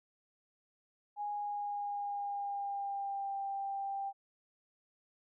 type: tone with pitch glide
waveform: sine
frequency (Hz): 826 to 789.6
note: G#5 to G5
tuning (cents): -10 to +12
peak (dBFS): -35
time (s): 1.16-4.13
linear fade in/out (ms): 50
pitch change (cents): -78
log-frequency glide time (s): 1.32-3.37
effects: none